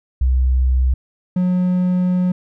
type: tone pair in turn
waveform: sine / triangle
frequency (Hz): 63.9 / 181.19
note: C2 / F#3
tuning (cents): -40 / -36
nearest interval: octave + tritone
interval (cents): 1804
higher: second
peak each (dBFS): -12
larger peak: neither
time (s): 0.21-0.94 / 1.36-2.32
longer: second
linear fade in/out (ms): 5
effects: none